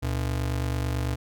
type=ring-modulated tone; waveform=square; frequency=94.3 Hz; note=F#2; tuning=33 cents sharp; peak=-23 dBFS; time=0.02-1.16 s; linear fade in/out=20 ms; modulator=24.5 Hz; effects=none